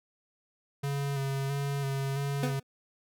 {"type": "tone with vibrato", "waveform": "square", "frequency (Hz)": 138.59, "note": "C#3", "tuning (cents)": 0, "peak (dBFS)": -30, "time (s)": [0.83, 2.6], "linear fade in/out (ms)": 10, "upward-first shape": "square", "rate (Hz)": 1.5, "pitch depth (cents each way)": 24}
{"type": "tone with exponential decay", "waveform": "25% pulse", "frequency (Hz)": 250, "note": "B3", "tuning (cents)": 21, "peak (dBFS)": -23, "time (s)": [2.43, 2.63], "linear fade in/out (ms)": 2, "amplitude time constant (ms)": 43}
{"effects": []}